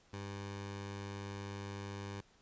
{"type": "tone with notch filter", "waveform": "15% pulse", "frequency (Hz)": 100, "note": "G2", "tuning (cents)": 35, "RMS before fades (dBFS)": -44, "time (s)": [0.13, 2.21], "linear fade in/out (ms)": 5, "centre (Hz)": 250, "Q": 1.7, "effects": ["pink hiss -67 dBFS RMS until 2.41 s", "resampled to 16000 Hz"]}